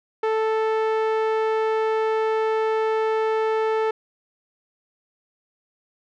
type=tone with low-pass filter; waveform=sawtooth; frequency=440 Hz; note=A4; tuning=in tune; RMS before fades=-22 dBFS; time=0.23-3.91 s; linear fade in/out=5 ms; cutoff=1800 Hz; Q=0.62; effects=none